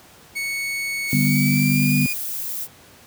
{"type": "tone with pitch glide", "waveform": "40% pulse", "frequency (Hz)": [2217, 2446], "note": ["C#7", "D#7"], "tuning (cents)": [0, -30], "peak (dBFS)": -23, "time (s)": [0.35, 2.14], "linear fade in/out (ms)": 20, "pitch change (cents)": 170, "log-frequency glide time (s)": [1.21, 1.94]}
{"type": "noise", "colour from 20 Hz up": "violet", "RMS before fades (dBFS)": -28, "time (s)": [1.07, 2.68], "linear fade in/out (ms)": 50}
{"type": "chord", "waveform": "sine", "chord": "G major", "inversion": "second", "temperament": "equal", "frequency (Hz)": [146.83, 196, 246.9], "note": ["D3", "G3", "B3"], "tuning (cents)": [0, 0, 0], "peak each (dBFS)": [-19, -22, -20], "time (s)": [1.13, 2.06], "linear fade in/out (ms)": 0}
{"effects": ["pink hiss -48 dBFS RMS until 3.06 s", "high-pass 80 Hz 12 dB/octave"]}